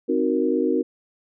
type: chord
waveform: sine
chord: C half-diminished seventh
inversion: none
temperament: equal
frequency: 261.6 / 311.1 / 370 / 466.2 Hz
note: C4 / Eb4 / Gb4 / Bb4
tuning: 0 / 0 / 0 / 0 cents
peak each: -24 dBFS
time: 0.08-0.83 s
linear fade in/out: 20 ms
effects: none